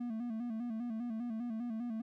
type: tone with vibrato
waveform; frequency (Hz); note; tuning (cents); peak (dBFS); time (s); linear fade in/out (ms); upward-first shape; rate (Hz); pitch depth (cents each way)
triangle; 231.2; A#3; -14; -34; 0-2.02; 10; square; 5; 76
effects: none